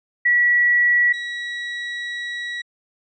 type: tone pair in turn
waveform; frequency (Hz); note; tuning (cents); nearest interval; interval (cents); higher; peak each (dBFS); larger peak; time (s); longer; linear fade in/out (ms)
sine / 35% pulse; 1937 / 1925.8; B6 / B6; -34 / -44; unison; 10; first; -13 / -24; first; 0.25-1.13 / 1.13-2.62; second; 10
effects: resampled to 16000 Hz